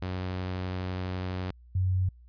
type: tone pair in turn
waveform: sawtooth / sine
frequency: 92 / 92.85 Hz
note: F#2 / F#2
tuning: -9 / +7 cents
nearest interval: unison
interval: 16 cents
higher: second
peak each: -27 / -23 dBFS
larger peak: second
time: 0.02-1.51 / 1.75-2.09 s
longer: first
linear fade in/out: 5 ms
effects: added 60 Hz sine -50 dBFS peak until 2.28 s + resampled to 11025 Hz